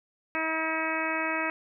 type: harmonic tone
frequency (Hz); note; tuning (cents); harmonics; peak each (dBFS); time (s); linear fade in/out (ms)
319.9; D#4; +48; 1 / 2 / 3 / 4 / 5 / 6 / 7 / 8; -35 / -35 / -35 / -35 / -35 / -35 / -35 / -35; 0.35-1.5; 0
effects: none